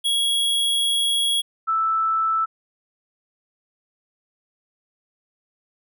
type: tone pair in turn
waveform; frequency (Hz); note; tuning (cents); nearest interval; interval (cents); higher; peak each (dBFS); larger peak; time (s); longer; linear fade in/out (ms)
square / sine; 3322 / 1318.3; G#7 / E6; 0 / 0; octave + major third; 1600; first; -19 / -18; second; 0.04-1.42 / 1.67-2.46; first; 20
effects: none